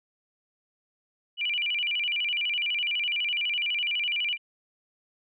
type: tone with vibrato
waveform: sine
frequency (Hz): 2640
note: E7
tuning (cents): +2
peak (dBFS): -25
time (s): 1.37-4.38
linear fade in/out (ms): 50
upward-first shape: square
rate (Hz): 12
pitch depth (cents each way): 190
effects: none